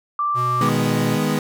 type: tone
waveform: sine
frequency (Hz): 1174.7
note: D6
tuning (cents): 0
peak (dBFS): -18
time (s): 0.19-0.69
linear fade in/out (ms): 2
type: tone with pitch glide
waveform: square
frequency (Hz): 123.47 to 120.72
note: B2 to B2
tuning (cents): 0 to -39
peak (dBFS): -25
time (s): 0.34-1.19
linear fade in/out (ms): 50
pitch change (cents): -39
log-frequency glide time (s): 0.71-0.83
type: chord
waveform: 30% pulse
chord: G# minor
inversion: second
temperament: equal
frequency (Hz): 155.56 / 207.7 / 246.9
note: D#3 / G#3 / B3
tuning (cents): 0 / 0 / 0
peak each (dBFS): -20 / -20 / -20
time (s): 0.61-1.39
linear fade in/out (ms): 2
effects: none